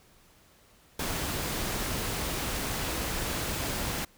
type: noise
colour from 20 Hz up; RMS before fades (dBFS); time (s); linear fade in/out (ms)
pink; -32; 0.99-4.05; 5
effects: pink hiss -60 dBFS RMS until 4.17 s